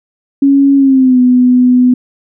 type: tone with pitch glide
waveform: sine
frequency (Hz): 277.2 to 249.8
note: C#4 to B3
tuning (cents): 0 to +20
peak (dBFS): -4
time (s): 0.42-1.94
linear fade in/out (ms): 5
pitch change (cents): -180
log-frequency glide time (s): 0.76-1.2
effects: none

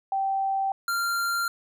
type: tone pair in turn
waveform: sine / square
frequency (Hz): 778 / 1386.2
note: G5 / F6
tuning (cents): -13 / -13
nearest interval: minor seventh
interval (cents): 1000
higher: second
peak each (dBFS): -23 / -25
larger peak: first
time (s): 0.12-0.72 / 0.88-1.48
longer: neither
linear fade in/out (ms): 2
effects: none

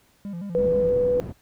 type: tone with vibrato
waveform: triangle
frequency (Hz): 185.6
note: F#3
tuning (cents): +6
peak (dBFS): -28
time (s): 0.25-0.89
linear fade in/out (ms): 0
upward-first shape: square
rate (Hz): 6.1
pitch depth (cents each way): 140
type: tone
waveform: sine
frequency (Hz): 494.2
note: B4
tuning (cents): +1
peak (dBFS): -18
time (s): 0.55-1.2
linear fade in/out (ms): 0
type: low-pass noise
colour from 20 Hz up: white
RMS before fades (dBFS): -34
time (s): 0.57-1.33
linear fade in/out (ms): 20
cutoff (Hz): 260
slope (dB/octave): 12
effects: pink hiss -61 dBFS RMS until 1.41 s

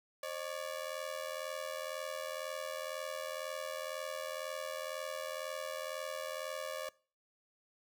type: ring-modulated tone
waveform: sawtooth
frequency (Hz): 572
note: D5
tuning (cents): -46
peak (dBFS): -32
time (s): 0.23-6.89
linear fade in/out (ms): 0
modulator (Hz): 41
effects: noise-tail reverb RT60 0.4 s tail -22 dB re dry

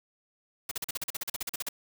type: noise bursts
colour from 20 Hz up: white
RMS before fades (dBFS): -33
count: 16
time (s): 0.69-1.689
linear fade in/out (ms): 5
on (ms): 24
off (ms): 41
effects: none

